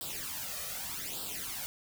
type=noise with flanger; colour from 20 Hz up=white; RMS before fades=-39 dBFS; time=0.01-1.66 s; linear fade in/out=0 ms; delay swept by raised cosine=0.23 to 1.63 ms; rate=0.83 Hz; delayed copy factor=+0.75; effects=none